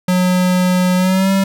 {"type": "tone with pitch glide", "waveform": "square", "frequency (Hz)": [182, 193.94], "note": ["F#3", "G3"], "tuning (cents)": [-28, -18], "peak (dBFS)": -12, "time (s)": [0.08, 1.44], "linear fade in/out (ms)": 5, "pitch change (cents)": 110, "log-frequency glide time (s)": [0.96, 1.31], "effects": []}